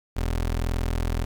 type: tone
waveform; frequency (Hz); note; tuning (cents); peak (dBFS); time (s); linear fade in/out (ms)
25% pulse; 41.61; E1; +17; -20; 0.16-1.25; 10
effects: 9-bit